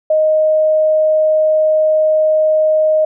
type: tone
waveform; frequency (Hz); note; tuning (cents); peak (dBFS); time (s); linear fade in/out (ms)
sine; 622.3; D#5; 0; -9; 0.1-3.05; 5
effects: none